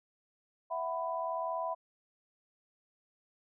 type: chord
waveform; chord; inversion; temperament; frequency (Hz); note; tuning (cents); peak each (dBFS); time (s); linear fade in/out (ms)
sine; E suspended second; none; equal with one note detuned; 659.3 / 740 / 995.2; E5 / F#5 / B5; 0 / 0 / +13; -36 / -40 / -36; 0.7-1.75; 20
effects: none